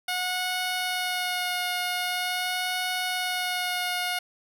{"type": "tone with vibrato", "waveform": "10% pulse", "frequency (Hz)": 726, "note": "F#5", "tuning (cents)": -33, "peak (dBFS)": -18, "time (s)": [0.08, 4.19], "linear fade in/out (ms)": 5, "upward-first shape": "sine", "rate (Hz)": 0.44, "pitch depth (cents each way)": 15, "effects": []}